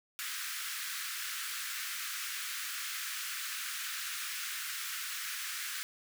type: high-pass noise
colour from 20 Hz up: pink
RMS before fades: -39 dBFS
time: 0.19-5.83 s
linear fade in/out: 0 ms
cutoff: 1300 Hz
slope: 48 dB/octave
effects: none